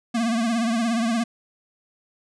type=tone with vibrato; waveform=square; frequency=230 Hz; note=A#3; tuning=23 cents flat; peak=-21 dBFS; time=0.14-1.24 s; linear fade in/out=10 ms; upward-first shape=triangle; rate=17 Hz; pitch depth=93 cents each way; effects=resampled to 22050 Hz